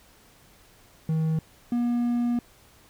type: tone pair in turn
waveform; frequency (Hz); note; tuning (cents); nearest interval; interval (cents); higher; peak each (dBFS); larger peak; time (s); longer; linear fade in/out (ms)
triangle; 159.1 / 239.8; D#3 / A#3; +39 / +49; perfect fifth; 710; second; -20; neither; 1.09-1.39 / 1.72-2.39; second; 2
effects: pink hiss -56 dBFS RMS until 2.89 s